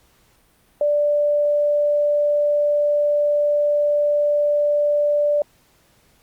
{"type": "tone", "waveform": "sine", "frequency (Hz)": 587.3, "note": "D5", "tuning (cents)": 0, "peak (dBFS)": -15, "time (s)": [0.81, 5.42], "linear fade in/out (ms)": 2, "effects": ["pink hiss -58 dBFS RMS until 6.22 s", "Opus 48 kbps"]}